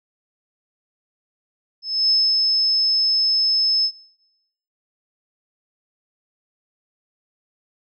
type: tone with ADSR envelope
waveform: sine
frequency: 5220 Hz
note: E8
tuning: 18 cents flat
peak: -13 dBFS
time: 1.82-3.92 s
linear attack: 280 ms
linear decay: 240 ms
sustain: -2 dB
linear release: 74 ms
effects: noise-tail reverb RT60 0.9 s tail -20 dB re dry